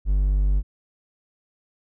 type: tone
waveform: triangle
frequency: 49 Hz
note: G1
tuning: in tune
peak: -15 dBFS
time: 0.05-0.63 s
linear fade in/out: 50 ms
effects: none